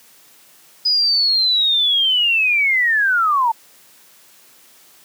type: linear sweep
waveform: sine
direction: down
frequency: 5000 to 880 Hz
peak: -13 dBFS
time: 0.85-3.52 s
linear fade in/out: 10 ms
effects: white hiss -49 dBFS RMS until 5.04 s + high-pass 150 Hz 12 dB/octave